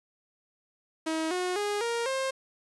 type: tone with pitch steps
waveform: sawtooth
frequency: 319.6 / 362.9 / 412.1 / 467.9 / 531.3 Hz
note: D#4 / F#4 / G#4 / A#4 / C5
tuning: +47 / -34 / -13 / +6 / +26 cents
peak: -24 dBFS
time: 1.06-2.31 s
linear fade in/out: 10 ms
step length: 250 ms
effects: resampled to 24000 Hz + 9-bit